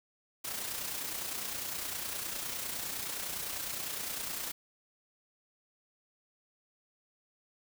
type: noise with amplitude modulation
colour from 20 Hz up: white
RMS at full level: -36 dBFS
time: 0.44-4.52 s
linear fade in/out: 10 ms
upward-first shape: sine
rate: 29.8 Hz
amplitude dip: 45%
effects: none